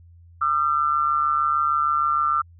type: tone pair together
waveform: sine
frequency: 1203 / 1349.5 Hz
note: D6 / E6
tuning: +41 / +40 cents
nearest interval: major second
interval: 199 cents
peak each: -21 dBFS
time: 0.41-2.42 s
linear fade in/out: 10 ms
effects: added 85 Hz sine -46 dBFS peak until 2.59 s